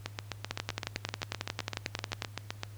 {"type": "two click trains", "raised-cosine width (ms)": 0.2, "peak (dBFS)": [-16, -14], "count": [21, 20], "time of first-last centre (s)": [[0.06, 2.634], [0.51, 2.222]], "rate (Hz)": [7.77, 11.1], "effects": ["added 103 Hz sine -45 dBFS peak until 2.77 s", "pink hiss -58 dBFS RMS until 2.77 s"]}